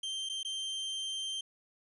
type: tone with dropouts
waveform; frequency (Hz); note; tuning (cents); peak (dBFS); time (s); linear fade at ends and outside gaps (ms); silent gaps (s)
40% pulse; 3145; G7; +5; -34; 0.03-1.41; 5; 0.29-0.296 / 0.431-0.448
effects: resampled to 24000 Hz + 12-bit